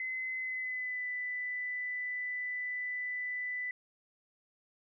sine tone with pitch glide, 2042 to 1990.8 Hz, C7 to B6, -43 to +13 cents, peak -34 dBFS, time 0-3.71 s, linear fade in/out 2 ms, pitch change -44 cents, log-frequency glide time 0.38-1.07 s, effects none

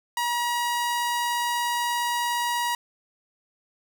sawtooth tone, 957 Hz, A#5, 45 cents sharp, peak -20 dBFS, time 0.17-2.75 s, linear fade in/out 2 ms, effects none

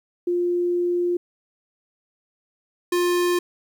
sine / square tone pair in turn, 351.6 / 353 Hz, F4 / F4, +12 / +19 cents, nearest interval unison, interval 7 cents, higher second, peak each -19 dBFS, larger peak neither, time 0.27-1.17 / 2.92-3.39 s, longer first, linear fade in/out 5 ms, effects 10-bit

